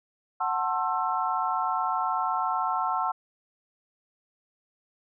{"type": "chord", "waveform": "sine", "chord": "F# half-diminished seventh", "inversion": "none", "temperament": "just", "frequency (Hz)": [740, 888, 1065.6, 1332], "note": ["F#5", "A5", "C6", "E6"], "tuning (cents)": [0, 16, 31, 18], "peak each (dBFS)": -30, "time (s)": [0.4, 3.12], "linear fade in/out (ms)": 10, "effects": []}